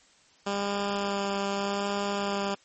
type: tone with vibrato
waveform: 10% pulse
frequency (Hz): 200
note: G3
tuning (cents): +35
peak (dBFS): -19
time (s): 0.46-2.55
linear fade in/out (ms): 10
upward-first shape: sine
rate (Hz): 0.81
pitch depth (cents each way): 12
effects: white hiss -60 dBFS RMS until 2.64 s + MP3 32 kbps